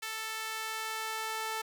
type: tone with high-pass filter sweep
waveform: sawtooth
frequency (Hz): 441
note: A4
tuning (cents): +4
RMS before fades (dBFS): -37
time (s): 0.02-1.62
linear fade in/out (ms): 10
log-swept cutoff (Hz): 1700 to 880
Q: 1
effects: none